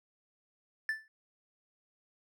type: tone with exponential decay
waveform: triangle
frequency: 1760 Hz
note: A6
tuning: in tune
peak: -25 dBFS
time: 0.89-1.08 s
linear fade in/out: 1 ms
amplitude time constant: 40 ms
effects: none